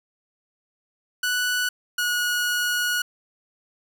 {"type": "tone pair in turn", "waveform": "sawtooth", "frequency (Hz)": [1480, 1454.6], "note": ["F#6", "F#6"], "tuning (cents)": [0, -30], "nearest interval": "unison", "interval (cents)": 30, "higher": "first", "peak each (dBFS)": -18, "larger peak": "neither", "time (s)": [[1.23, 1.69], [1.98, 3.02]], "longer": "second", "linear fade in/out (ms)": 5, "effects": []}